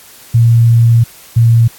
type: tone pair in turn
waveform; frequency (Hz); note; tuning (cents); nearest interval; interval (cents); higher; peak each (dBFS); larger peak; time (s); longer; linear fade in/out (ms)
sine; 116.54 / 115.92; A#2 / A#2; 0 / -9; unison; 9; first; -4; neither; 0.34-1.04 / 1.36-1.68; first; 10
effects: white hiss -38 dBFS RMS until 1.78 s + AAC 64 kbps